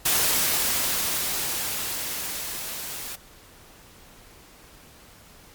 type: noise with level ramp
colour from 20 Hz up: white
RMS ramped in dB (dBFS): -21 to -35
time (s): 0.05-3.16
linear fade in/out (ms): 10
effects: pink hiss -50 dBFS RMS until 5.54 s + MP3 96 kbps